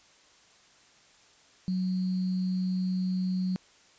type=tone with sample-and-hold; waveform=sine; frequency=185 Hz; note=F#3; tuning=in tune; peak=-26 dBFS; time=1.68-3.56 s; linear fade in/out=0 ms; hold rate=4410 Hz; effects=white hiss -59 dBFS RMS until 3.98 s + resampled to 16000 Hz